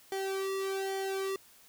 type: tone with flanger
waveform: sawtooth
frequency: 387 Hz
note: G4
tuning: 22 cents flat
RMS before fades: -34 dBFS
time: 0.12-1.36 s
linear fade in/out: 2 ms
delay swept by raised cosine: 0.77 to 1.3 ms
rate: 1.2 Hz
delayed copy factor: -0.95
effects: white hiss -59 dBFS RMS until 1.68 s